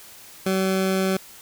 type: tone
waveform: 20% pulse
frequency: 190 Hz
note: F#3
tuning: 46 cents sharp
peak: -15 dBFS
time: 0.46-1.17 s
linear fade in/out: 5 ms
effects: white hiss -45 dBFS RMS until 1.41 s